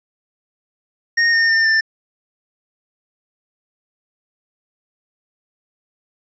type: tone with pitch steps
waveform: square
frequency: 1853 / 1828.5 / 1804.4 / 1780.6 Hz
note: A#6 / A#6 / A6 / A6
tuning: -11 / -34 / +43 / +20 cents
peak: -13 dBFS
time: 1.17-1.81 s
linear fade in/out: 10 ms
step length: 160 ms
effects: resampled to 16000 Hz